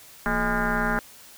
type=tone with frequency modulation; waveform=sine; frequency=823 Hz; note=G#5; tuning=16 cents flat; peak=-21 dBFS; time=0.26-0.99 s; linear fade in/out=0 ms; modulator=198 Hz; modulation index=4.5; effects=white hiss -48 dBFS RMS until 1.37 s